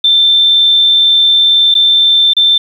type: tone with dropouts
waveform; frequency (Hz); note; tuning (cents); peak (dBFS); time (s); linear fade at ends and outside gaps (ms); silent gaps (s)
sine; 3559; A7; +19; -5; 0.04-2.58; 5; 1.742-1.751 / 2.335-2.366
effects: 7-bit